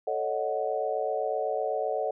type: chord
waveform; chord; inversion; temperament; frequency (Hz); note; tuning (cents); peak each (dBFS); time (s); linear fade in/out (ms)
sine; D# half-diminished seventh; second; equal; 440 / 554.4 / 622.3 / 740; A4 / C#5 / D#5 / F#5; 0 / 0 / 0 / 0; -32; 0.07-2.11; 5
effects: none